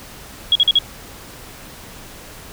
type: tone bursts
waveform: sine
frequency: 3317 Hz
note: G#7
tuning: 3 cents flat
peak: -9 dBFS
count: 4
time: 0.52-0.788 s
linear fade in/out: 2 ms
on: 34 ms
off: 44 ms
effects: pink hiss -38 dBFS RMS until 2.52 s